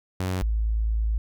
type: tone pair in turn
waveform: sawtooth / sine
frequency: 92.5 / 54.61 Hz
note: F#2 / A1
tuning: 0 / -12 cents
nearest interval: major sixth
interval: 912 cents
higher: first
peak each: -21 dBFS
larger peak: neither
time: 0.2-0.42 / 0.42-1.18 s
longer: second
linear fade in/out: 0 ms
effects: none